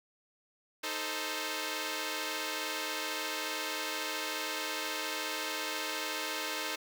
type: chord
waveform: 5% pulse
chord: A diminished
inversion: second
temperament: equal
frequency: 311.1 / 440 / 523.3 Hz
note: Eb4 / A4 / C5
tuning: 0 / 0 / 0 cents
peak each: -27 dBFS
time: 0.83-6.76 s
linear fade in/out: 10 ms
effects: none